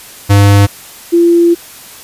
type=tone pair in turn; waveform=square / sine; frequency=100.7 / 341.6 Hz; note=G2 / F4; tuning=+47 / -38 cents; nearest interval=octave + major sixth; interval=2115 cents; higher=second; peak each=-4 dBFS; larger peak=neither; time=0.29-0.67 / 1.12-1.55 s; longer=second; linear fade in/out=20 ms; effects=white hiss -33 dBFS RMS until 2.03 s + resampled to 32000 Hz